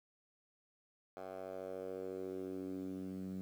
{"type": "tone with band-pass filter sweep", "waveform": "10% pulse", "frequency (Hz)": 94, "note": "F#2", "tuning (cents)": 28, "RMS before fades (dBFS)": -44, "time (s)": [1.17, 3.41], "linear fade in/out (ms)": 0, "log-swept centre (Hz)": [770, 190], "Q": 2.8, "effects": ["11-bit"]}